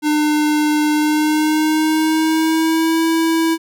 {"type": "tone with pitch glide", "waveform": "square", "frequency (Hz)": [301.4, 326.8], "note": ["D4", "E4"], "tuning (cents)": [45, -15], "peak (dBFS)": -14, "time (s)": [0.02, 3.58], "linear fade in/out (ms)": 50, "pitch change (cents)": 140, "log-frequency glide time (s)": [0.92, 3.03], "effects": []}